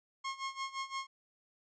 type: tone with tremolo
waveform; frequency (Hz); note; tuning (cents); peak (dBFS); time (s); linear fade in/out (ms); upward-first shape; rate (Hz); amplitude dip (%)
sawtooth; 1079; C#6; -47; -31; 0.24-1.07; 10; sine; 5.8; 85
effects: resampled to 16000 Hz